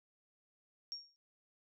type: tone with exponential decay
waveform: sine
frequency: 5550 Hz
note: F8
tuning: 12 cents flat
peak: -37 dBFS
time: 0.92-1.16 s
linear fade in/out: 0 ms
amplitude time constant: 51 ms
effects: none

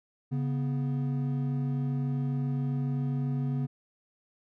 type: tone pair together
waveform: triangle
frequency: 139.45 / 246.9 Hz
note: C#3 / B3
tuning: +11 / 0 cents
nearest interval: minor seventh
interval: 989 cents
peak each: -26 / -32 dBFS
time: 0.31-3.67 s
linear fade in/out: 20 ms
effects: none

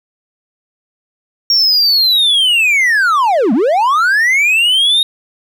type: linear two-way sweep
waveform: triangle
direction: down then up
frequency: 5588 to 197.6 to 3753 Hz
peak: -7 dBFS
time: 1.5-5.03 s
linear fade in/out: 2 ms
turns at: 3.53 s
effects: none

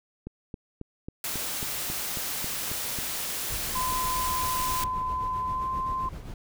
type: click train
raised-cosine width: 3 ms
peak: -23 dBFS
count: 11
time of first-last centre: 0.27-2.987 s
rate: 3.68 Hz
type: noise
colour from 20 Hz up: white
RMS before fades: -32 dBFS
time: 1.24-4.84 s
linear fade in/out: 2 ms
type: noise with tremolo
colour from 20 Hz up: brown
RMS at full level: -36 dBFS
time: 3.5-6.34 s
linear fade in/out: 2 ms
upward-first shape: sine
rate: 7.6 Hz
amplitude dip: 50%
type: tone with pitch glide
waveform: sine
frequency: 1020 to 1040.8 Hz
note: C6 to C6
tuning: -44 to -9 cents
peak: -27 dBFS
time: 3.75-6.09 s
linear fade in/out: 5 ms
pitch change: +35 cents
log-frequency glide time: 5.47-5.67 s
effects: none

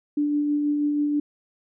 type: tone with tremolo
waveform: sine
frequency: 293.5 Hz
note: D4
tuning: 1 cent flat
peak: -19 dBFS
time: 0.17-1.2 s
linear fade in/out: 5 ms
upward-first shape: sine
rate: 6.2 Hz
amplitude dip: 25%
effects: none

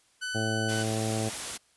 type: tone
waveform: sawtooth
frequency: 1500 Hz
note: F#6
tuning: 23 cents sharp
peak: -28 dBFS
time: 0.21-0.84 s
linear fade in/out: 20 ms
type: harmonic tone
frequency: 110 Hz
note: A2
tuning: in tune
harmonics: 1 / 2 / 3 / 4 / 5 / 6 / 7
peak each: -31 / -34 / -36 / -37 / -38 / -39 / -39 dBFS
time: 0.34-1.3 s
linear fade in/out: 20 ms
type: noise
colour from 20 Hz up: white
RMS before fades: -35 dBFS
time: 0.68-1.58 s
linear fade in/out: 20 ms
effects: white hiss -65 dBFS RMS until 1.76 s + resampled to 24000 Hz

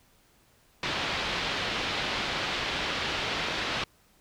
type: low-pass noise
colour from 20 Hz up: white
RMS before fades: -31 dBFS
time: 0.83-3.84 s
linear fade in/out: 2 ms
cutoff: 3900 Hz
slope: 24 dB/octave
effects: pink hiss -63 dBFS RMS until 4.2 s

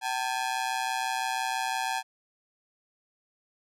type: ring-modulated tone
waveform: sawtooth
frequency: 830.6 Hz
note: G#5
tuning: in tune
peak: -21 dBFS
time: 0.01-2.03 s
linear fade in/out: 50 ms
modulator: 63 Hz
effects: low-pass 11000 Hz 12 dB/octave

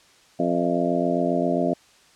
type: harmonic tone with a mistuned harmonic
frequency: 87.31 Hz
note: F2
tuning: in tune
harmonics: 2 / 3 / 4 / 5 / 6 / 7 / 8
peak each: -28 / -25 / -28 / -30 / -33 / -26 / -27 dBFS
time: 0.39-1.74 s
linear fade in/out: 10 ms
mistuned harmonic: 8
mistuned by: -49 cents
effects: white hiss -55 dBFS RMS until 2.15 s + low-pass 7000 Hz 12 dB/octave

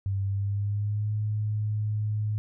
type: tone with pitch glide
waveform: sine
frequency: 98 to 106.25 Hz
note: G2 to G#2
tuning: 0 to +40 cents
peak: -25 dBFS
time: 0.06-2.38 s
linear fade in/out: 0 ms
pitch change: +140 cents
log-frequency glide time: 0.23-1.13 s
effects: none

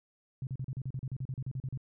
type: tone bursts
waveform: sine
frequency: 130.81 Hz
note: C3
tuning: in tune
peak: -33 dBFS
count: 16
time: 0.42-1.775 s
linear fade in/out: 2 ms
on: 50 ms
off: 37 ms
effects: none

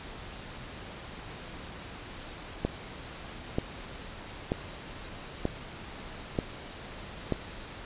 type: click train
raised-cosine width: 2 ms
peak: -13 dBFS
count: 6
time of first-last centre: 2.65-7.323 s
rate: 1.07 Hz
effects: pink hiss -43 dBFS RMS until 7.85 s + resampled to 8000 Hz

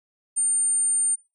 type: tone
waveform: sine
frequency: 9000 Hz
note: C#9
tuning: 25 cents sharp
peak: -19 dBFS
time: 0.36-1.16 s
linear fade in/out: 20 ms
effects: noise-tail reverb RT60 0.3 s tail -21 dB re dry

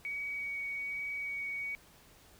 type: tone with vibrato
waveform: sine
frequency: 2253 Hz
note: C#7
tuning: 28 cents sharp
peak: -35 dBFS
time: 0.05-1.75 s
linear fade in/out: 0 ms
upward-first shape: sine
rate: 1.2 Hz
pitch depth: 9 cents each way
effects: pink hiss -60 dBFS RMS until 2.39 s

